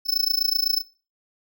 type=tone with amplitude modulation; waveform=square; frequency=5260 Hz; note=E8; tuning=5 cents flat; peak=-16 dBFS; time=0.05-0.83 s; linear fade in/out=50 ms; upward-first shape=sine; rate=27.9 Hz; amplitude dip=100%; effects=noise-tail reverb RT60 0.3 s tail -17 dB re dry

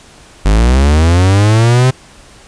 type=linear sweep; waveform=45% pulse; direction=up; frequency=48 to 130.81 Hz; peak=-6 dBFS; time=0.45-1.91 s; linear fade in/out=10 ms; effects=pink hiss -40 dBFS RMS until 2.47 s + resampled to 22050 Hz

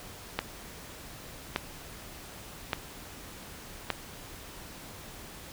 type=click train; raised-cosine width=0.3 ms; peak=-11 dBFS; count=4; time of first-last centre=0.39-3.903 s; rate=0.854 Hz; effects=pink hiss -46 dBFS RMS until 5.52 s

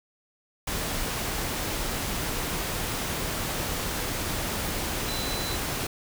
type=tone in noise; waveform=sine; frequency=4012 Hz; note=B7; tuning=26 cents sharp; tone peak=-35 dBFS; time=5.08-5.56 s; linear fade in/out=5 ms; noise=pink; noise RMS=-30 dBFS; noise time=0.67-5.87 s; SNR=-8 dB; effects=none

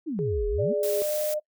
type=exponential two-way sweep; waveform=sine; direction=down then up; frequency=350 to 40.41 to 278.7 Hz; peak=-27 dBFS; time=0.06-0.74 s; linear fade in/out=20 ms; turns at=0.48 s
type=tone with vibrato; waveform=sine; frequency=415.3 Hz; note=G#4; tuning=in tune; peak=-26 dBFS; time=0.19-1.02 s; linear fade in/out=0 ms; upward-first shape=sine; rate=2.1 Hz; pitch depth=10 cents each way
type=tone with pitch glide; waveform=sine; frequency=588 to 606.3 Hz; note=D5 to D#5; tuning=+2 to -45 cents; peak=-25 dBFS; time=0.58-1.4 s; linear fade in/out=20 ms; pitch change=+53 cents; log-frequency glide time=0.74-1.19 s
type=noise; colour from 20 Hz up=blue; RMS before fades=-34 dBFS; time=0.83-1.34 s; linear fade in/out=2 ms
effects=noise-tail reverb RT60 0.1 s tail -21 dB re dry

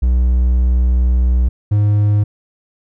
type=tone pair in turn; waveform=triangle; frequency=61.74 / 103.83 Hz; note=B1 / G#2; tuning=0 / 0 cents; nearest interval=major sixth; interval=900 cents; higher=second; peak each=-8 dBFS; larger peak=neither; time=0.02-1.49 / 1.71-2.24 s; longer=first; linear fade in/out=10 ms; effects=none

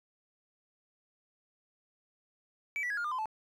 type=tone with pitch steps; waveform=triangle; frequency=2300 / 1956.5 / 1664.4 / 1415.8 / 1204.4 / 1024.5 / 871.5 Hz; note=D7 / B6 / G#6 / F6 / D6 / C6 / A5; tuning=-37 / -17 / +3 / +23 / +43 / -37 / -17 cents; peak=-29 dBFS; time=2.76-3.257 s; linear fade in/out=0 ms; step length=71 ms; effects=tanh soft clip ceiling -27 dBFS

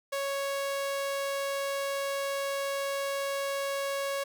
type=tone; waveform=sawtooth; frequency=554.4 Hz; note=C#5; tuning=in tune; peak=-26 dBFS; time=0.12-4.24 s; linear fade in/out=10 ms; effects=none

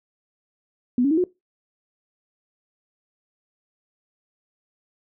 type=tone with pitch steps; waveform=sine; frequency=246.9 / 280.4 / 318.3 / 361.5 Hz; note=B3 / C#4 / D#4 / F#4; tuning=0 / +20 / +39 / -40 cents; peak=-16 dBFS; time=0.98-1.24 s; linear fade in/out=2 ms; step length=65 ms; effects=noise-tail reverb RT60 0.2 s tail -20 dB re dry

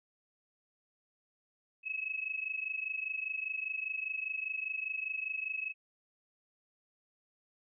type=tone pair together; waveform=sine; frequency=2563 / 2588 Hz; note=E7 / E7; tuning=-49 / -32 cents; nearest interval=unison; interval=17 cents; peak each=-37 / -38 dBFS; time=1.83-5.74 s; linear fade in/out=50 ms; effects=none

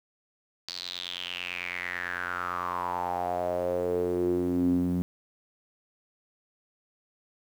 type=tone with band-pass filter sweep; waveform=sawtooth; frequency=89 Hz; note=F2; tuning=33 cents sharp; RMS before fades=-30 dBFS; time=0.68-5.02 s; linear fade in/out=0 ms; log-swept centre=4600 to 210 Hz; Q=6.5; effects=9-bit

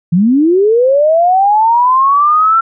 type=linear sweep; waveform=sine; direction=up; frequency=159.7 to 1356 Hz; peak=-6 dBFS; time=0.12-2.61 s; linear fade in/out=10 ms; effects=none

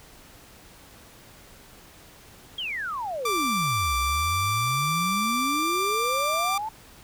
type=exponential two-way sweep; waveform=sine; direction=down then up; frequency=3322 to 62 to 897 Hz; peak=-28 dBFS; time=2.58-6.69 s; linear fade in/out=5 ms; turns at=3.96 s
type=tone with pitch glide; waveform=sawtooth; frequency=1174.7 to 1182.2 Hz; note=D6 to D6; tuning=0 to +11 cents; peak=-20 dBFS; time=3.25-6.58 s; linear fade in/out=5 ms; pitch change=+11 cents; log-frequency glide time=5.45-5.65 s
effects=pink hiss -50 dBFS RMS until 7.03 s

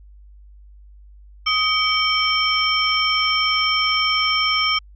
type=tone cluster; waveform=sine; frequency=1253 / 2271 / 3132 / 5400 Hz; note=D#6 / C#7 / G7 / E8; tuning=+12 / +41 / -2 / +41 cents; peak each=-22 dBFS; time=1.46-4.79 s; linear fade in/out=10 ms; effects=added 50 Hz sine -42 dBFS peak until 4.95 s

